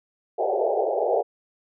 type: band-pass noise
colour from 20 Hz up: pink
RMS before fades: -23 dBFS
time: 0.38-1.23 s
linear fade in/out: 20 ms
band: 380 to 810 Hz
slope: 96 dB/octave
effects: none